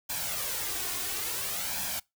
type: noise with flanger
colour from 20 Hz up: white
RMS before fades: -33 dBFS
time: 0.09-2 s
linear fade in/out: 10 ms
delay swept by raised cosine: 1.2 to 2.8 ms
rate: 0.58 Hz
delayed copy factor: +0.6
effects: noise-tail reverb RT60 0.2 s tail -24 dB re dry